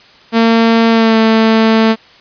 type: tone with pitch glide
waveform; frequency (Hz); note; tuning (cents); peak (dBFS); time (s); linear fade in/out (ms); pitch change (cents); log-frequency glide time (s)
sawtooth; 228 to 222.5; A#3 to A3; -38 to +20; -3; 0.32-1.96; 50; -42; 0.9-1.17
effects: white hiss -42 dBFS RMS until 2.2 s + resampled to 11025 Hz